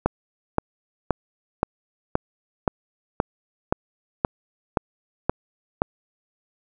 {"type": "click train", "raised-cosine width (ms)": 1, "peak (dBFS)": -4, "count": 12, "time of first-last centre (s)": [0.06, 5.819], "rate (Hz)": 1.91, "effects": []}